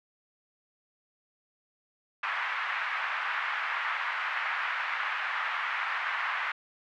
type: band-pass noise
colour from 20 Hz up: white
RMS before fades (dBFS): -32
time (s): 2.23-6.52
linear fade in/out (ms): 5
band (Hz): 970 to 2100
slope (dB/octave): 24
effects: none